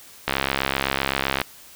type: click train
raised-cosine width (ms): 0.3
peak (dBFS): -4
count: 78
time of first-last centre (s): 0.28-1.416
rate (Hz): 67.8
effects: white hiss -46 dBFS RMS until 1.75 s